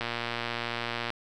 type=click train; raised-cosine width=0.3 ms; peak=-15 dBFS; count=130; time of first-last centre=0.01-1.103 s; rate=118 Hz; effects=none